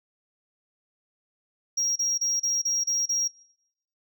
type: tone bursts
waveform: sine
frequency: 5630 Hz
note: F8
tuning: 13 cents sharp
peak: -20 dBFS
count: 7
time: 1.77-3.28 s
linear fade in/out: 10 ms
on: 190 ms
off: 30 ms
effects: noise-tail reverb RT60 0.7 s tail -21 dB re dry + tanh soft clip ceiling -21 dBFS